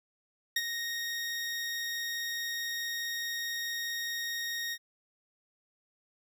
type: tone with ADSR envelope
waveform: 20% pulse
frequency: 1864.7 Hz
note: A#6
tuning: in tune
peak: -20 dBFS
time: 0.56-4.78 s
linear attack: 5 ms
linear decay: 41 ms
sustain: -8 dB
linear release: 53 ms
effects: none